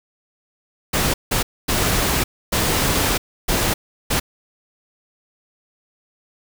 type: noise bursts at uneven times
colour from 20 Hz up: pink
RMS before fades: -19 dBFS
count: 6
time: 0.93-1.14 / 1.31-1.43 / 1.68-2.24 / 2.52-3.18 / 3.48-3.74 / 4.1-4.2 s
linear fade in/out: 10 ms
effects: none